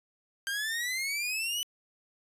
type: exponential sweep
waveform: sawtooth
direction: up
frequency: 1576 to 3000 Hz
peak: -27 dBFS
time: 0.47-1.63 s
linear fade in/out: 0 ms
effects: resampled to 32000 Hz